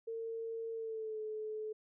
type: tone with pitch glide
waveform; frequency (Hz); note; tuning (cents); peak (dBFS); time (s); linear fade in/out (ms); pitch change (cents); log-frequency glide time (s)
sine; 454 to 431.5; A#4 to A4; -46 to -34; -38; 0.07-1.73; 10; -88; 0.73-1.2
effects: none